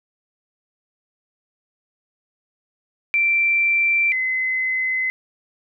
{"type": "tone pair in turn", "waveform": "sine", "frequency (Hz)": [2349, 2042], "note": ["D7", "C7"], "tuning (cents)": [0, -43], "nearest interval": "major second", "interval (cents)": 243, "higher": "first", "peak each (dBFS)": [-15, -19], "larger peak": "first", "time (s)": [[3.14, 4.12], [4.12, 5.1]], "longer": "neither", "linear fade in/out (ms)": 0, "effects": []}